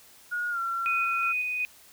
sine tone with pitch glide, 1442 to 1362.6 Hz, F#6 to F6, -45 to -43 cents, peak -27 dBFS, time 0.31-1.33 s, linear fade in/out 20 ms, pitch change -98 cents, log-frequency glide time 0.5-0.59 s
sine tone with tremolo, 2489 Hz, D#7, in tune, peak -25 dBFS, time 0.86-1.65 s, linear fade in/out 0 ms, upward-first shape square, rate 2.7 Hz, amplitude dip 25%
effects white hiss -54 dBFS RMS until 1.92 s

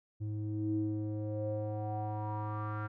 square tone with low-pass filter sweep, 106.3 Hz, G#2, 41 cents sharp, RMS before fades -36 dBFS, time 0.2-2.88 s, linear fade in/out 20 ms, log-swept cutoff 220 to 1400 Hz, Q 6.1, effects none

